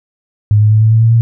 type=tone with pitch steps; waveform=sine; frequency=104.9 / 106.61 / 108.35 / 110.12 / 111.91 / 113.74 / 115.59 Hz; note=G#2 / G#2 / A2 / A2 / A2 / A#2 / A#2; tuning=+18 / +46 / -26 / +2 / +30 / -42 / -14 cents; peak=-5 dBFS; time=0.51-1.21 s; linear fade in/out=0 ms; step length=100 ms; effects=none